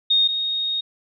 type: tone pair in turn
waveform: sine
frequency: 3700 / 3726 Hz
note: A#7 / A#7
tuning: -14 / -2 cents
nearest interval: unison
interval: 12 cents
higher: second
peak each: -14 / -21 dBFS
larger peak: first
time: 0.1-0.28 / 0.28-0.81 s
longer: second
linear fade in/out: 10 ms
effects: none